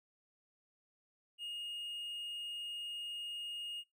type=tone; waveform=triangle; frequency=2854 Hz; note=F7; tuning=37 cents sharp; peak=-39 dBFS; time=1.38-3.84 s; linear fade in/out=50 ms; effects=noise-tail reverb RT60 0.2 s tail -20 dB re dry